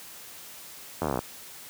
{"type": "slowing click train", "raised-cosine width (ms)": 1, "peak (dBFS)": -13, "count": 13, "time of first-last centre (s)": [1.02, 1.19], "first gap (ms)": 12, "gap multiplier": 1.03, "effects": ["white hiss -45 dBFS RMS until 1.69 s", "high-pass 80 Hz 12 dB/octave"]}